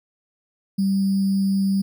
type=tone with sample-and-hold; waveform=sine; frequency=194.9 Hz; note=G3; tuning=10 cents flat; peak=-17 dBFS; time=0.78-1.82 s; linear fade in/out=10 ms; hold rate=4900 Hz; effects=none